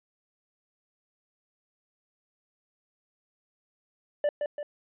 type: tone with echo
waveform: triangle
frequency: 587.3 Hz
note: D5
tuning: in tune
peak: -20 dBFS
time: 4.24-4.29 s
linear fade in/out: 2 ms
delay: 170 ms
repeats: 2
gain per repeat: -5 dB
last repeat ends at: 4.63 s
effects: resampled to 8000 Hz